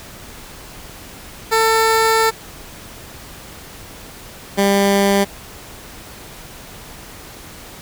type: tone pair in turn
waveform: 15% pulse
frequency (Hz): 446.6 / 198.94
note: A4 / G3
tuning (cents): +26 / +26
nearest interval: octave + major second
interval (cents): 1400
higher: first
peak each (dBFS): -6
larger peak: neither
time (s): 1.51-2.31 / 4.57-5.25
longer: first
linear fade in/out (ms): 20
effects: pink hiss -37 dBFS RMS until 7.81 s